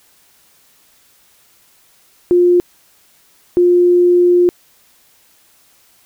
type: tone bursts at uneven times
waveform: sine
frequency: 353.7 Hz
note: F4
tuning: 22 cents sharp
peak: -7 dBFS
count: 2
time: 2.31-2.6 / 3.57-4.49 s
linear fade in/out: 0 ms
effects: white hiss -52 dBFS RMS until 6.05 s